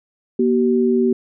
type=tone pair together; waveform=sine; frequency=238.9 / 381.8 Hz; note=A#3 / G4; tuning=+43 / -46 cents; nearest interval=minor sixth; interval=811 cents; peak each=-16 dBFS; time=0.39-1.13 s; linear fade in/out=5 ms; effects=none